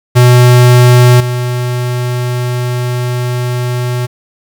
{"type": "tone with level steps", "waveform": "square", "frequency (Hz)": 123.47, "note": "B2", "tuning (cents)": 0, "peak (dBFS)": [-3, -13], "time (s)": [0.15, 4.07], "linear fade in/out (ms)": 20, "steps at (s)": 1.2, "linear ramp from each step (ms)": 5, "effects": ["7-bit"]}